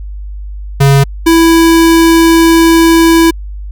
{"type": "tone pair in turn", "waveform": "square", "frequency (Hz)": [138.59, 330.4], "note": ["C#3", "E4"], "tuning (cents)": [0, 4], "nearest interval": "octave + minor third", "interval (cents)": 1504, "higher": "second", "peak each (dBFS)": -4, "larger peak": "neither", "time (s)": [[0.8, 1.04], [1.26, 3.31]], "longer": "second", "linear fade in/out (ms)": 10, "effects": ["added 50 Hz sine -20 dBFS peak until 3.71 s"]}